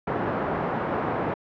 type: band-pass noise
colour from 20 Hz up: white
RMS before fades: -27 dBFS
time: 0.07-1.34 s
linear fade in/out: 5 ms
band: 100 to 920 Hz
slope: 12 dB/octave
effects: low-pass 2000 Hz 12 dB/octave